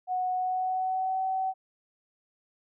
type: tone with pitch glide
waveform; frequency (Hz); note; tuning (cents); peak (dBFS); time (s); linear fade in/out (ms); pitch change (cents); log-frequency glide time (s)
sine; 736 to 758.9; F#5 to F#5; -9 to +44; -26; 0.07-1.54; 50; +53; 0.33-1.22
effects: none